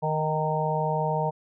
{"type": "harmonic tone with a mistuned harmonic", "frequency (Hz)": 155.56, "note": "D#3", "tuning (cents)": 0, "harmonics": [1, 3, 4, 5, 6], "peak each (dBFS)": [-28, -31, -30, -31, -29], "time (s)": [0.02, 1.31], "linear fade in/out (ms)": 20, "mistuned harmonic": 6, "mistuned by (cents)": -23, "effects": []}